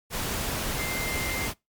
sine tone in noise, 2093 Hz, C7, in tune, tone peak -32 dBFS, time 0.76-1.5 s, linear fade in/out 50 ms, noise pink, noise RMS -30 dBFS, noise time 0.1-1.54 s, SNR -5 dB, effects noise-tail reverb RT60 0.2 s tail -24 dB re dry + MP3 96 kbps

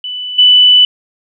sine tone with level steps, 2985 Hz, F#7, 15 cents sharp, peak -19 / -3 dBFS, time 0.04-0.85 s, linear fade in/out 2 ms, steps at 0.38 s, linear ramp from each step 10 ms, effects none

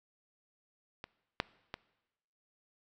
clicks, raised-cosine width 0.3 ms, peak -26 / -13 / -22 dBFS, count 3, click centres 1.041 / 1.401 / 1.741 s, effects noise-tail reverb RT60 1.0 s tail -21 dB re dry

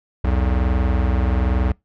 square tone pair together, 63 / 84.09 Hz, B1 / E2, +35 / +35 cents, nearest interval perfect fourth, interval 500 cents, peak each -18 / -23 dBFS, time 0.24-1.72 s, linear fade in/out 5 ms, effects noise-tail reverb RT60 0.2 s tail -25 dB re dry + low-pass 2000 Hz 12 dB/octave

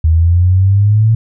sine exponential sweep, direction up, 78.5 to 113.5 Hz, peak -6 dBFS, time 0.04-1.15 s, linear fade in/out 5 ms, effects none

